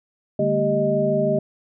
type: tone cluster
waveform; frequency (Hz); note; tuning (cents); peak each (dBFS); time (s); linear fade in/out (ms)
sine; 148.4 / 201.8 / 227.8 / 394.6 / 620; D3 / G#3 / A#3 / G4 / D#5; +18 / -49 / -40 / +11 / -6; -26 / -27 / -26 / -24 / -20; 0.39-1.39; 5
effects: none